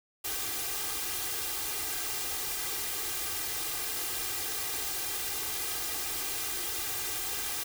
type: noise with comb filter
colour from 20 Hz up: white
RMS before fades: -34 dBFS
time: 0.24-7.64 s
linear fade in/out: 10 ms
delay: 2.5 ms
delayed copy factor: +0.85
effects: none